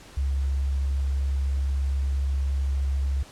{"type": "tone", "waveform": "sine", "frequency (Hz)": 68.4, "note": "C#2", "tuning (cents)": -23, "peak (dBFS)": -22, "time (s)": [0.17, 3.23], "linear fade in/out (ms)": 5, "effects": ["pink hiss -48 dBFS RMS until 3.31 s", "low-pass 9000 Hz 12 dB/octave"]}